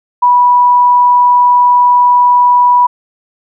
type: tone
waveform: sine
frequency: 980 Hz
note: B5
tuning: 14 cents flat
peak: -4 dBFS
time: 0.22-2.87 s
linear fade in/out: 10 ms
effects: none